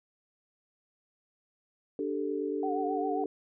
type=chord; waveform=sine; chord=D suspended fourth; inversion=none; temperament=just; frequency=293.7 / 391.6 / 440.5 Hz; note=D4 / G4 / A4; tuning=0 / -2 / +2 cents; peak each=-34 dBFS; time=1.99-3.26 s; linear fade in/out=2 ms
type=tone with vibrato; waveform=sine; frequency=740 Hz; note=F#5; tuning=in tune; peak=-32 dBFS; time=2.63-3.24 s; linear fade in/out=2 ms; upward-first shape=triangle; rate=7.5 Hz; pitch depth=68 cents each way
effects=none